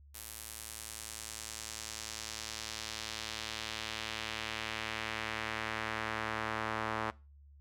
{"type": "tone with band-pass filter sweep", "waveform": "sawtooth", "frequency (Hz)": 110, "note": "A2", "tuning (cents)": 0, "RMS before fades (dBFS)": -40, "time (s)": [0.14, 7.11], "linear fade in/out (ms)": 10, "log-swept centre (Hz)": [12000, 1200], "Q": 1.2, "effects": ["noise-tail reverb RT60 0.3 s tail -22 dB re dry", "added 71 Hz sine -55 dBFS peak until 7.6 s"]}